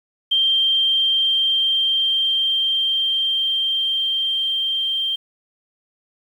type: tone with level ramp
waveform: sine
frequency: 3162 Hz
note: G7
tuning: 14 cents sharp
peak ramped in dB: -14 to -19 dBFS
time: 0.31-5.16 s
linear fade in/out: 10 ms
effects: 8-bit